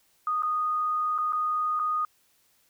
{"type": "tone with dropouts", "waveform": "sine", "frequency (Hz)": 1237, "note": "D#6", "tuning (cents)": -10, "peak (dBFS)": -24, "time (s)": [0.27, 2.05], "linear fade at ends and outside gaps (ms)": 2, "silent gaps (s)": [[0.423, 0.432], [1.18, 1.185], [1.324, 1.331], [1.793, 1.797]], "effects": ["white hiss -66 dBFS RMS until 2.69 s"]}